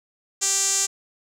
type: tone with band-pass filter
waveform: sawtooth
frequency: 392 Hz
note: G4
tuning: in tune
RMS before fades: -22 dBFS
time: 0.41-0.87 s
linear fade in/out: 20 ms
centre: 7000 Hz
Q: 5.2
effects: none

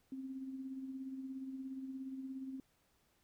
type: tone with tremolo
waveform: sine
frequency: 265 Hz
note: C4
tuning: 22 cents sharp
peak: -40 dBFS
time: 0.12-2.6 s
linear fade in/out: 2 ms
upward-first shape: sine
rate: 17 Hz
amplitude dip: 45%
effects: pink hiss -75 dBFS RMS until 3.23 s

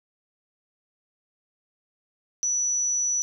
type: tone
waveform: sine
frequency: 5920 Hz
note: F#8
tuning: in tune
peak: -22 dBFS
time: 2.43-3.22 s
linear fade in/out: 0 ms
effects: none

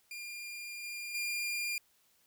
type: tone with level steps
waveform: sawtooth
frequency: 2404 Hz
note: D7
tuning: 40 cents sharp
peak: -38 / -36 / -30 dBFS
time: 0.11-1.78 s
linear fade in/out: 2 ms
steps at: 0.83 / 1.14 s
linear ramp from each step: 10 ms
effects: white hiss -70 dBFS RMS until 2.26 s

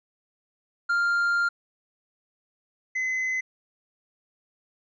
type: tone pair in turn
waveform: triangle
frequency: 1396.9 / 2037 Hz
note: F6 / C7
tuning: 0 / -47 cents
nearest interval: perfect fifth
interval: 653 cents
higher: second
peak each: -19 / -23 dBFS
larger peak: first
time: 0.89-1.49 / 2.95-3.41 s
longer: first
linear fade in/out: 10 ms
effects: resampled to 16000 Hz

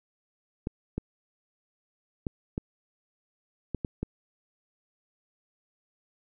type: clicks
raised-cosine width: 3 ms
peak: -17 dBFS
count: 7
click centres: 0.671 / 0.98 / 2.268 / 2.579 / 3.747 / 3.848 / 4.03 s
effects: none

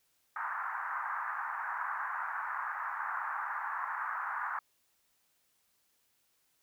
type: band-pass noise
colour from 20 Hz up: pink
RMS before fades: -37 dBFS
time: 0.36-4.59 s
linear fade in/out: 2 ms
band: 890 to 1700 Hz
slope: 48 dB/octave
effects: white hiss -74 dBFS RMS until 6.62 s

